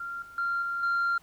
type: tone with level steps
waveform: sine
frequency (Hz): 1386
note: F6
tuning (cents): -14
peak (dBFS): -33 / -45 / -25 / -28 / -22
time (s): 0-1.18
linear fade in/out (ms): 5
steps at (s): 0.22 / 0.38 / 0.62 / 0.83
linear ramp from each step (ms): 2
effects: tanh soft clip ceiling -22 dBFS + pink hiss -60 dBFS RMS until 1.22 s